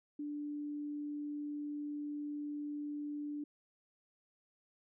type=tone; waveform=sine; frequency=293.7 Hz; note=D4; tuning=in tune; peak=-38 dBFS; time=0.19-3.44 s; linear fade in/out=5 ms; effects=none